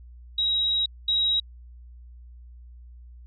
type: tone pair in turn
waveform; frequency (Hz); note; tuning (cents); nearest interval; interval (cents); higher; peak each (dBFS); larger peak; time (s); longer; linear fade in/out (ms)
sine; 3829 / 3829; A#7 / A#7; +46 / +46; unison; 0; neither; -21 / -20; second; 0.38-0.86 / 1.08-1.4; first; 5
effects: added 60 Hz sine -43 dBFS peak until 3.26 s